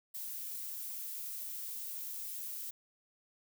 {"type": "noise", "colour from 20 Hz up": "violet", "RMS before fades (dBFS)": -42, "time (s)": [0.14, 2.71], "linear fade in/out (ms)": 10, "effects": []}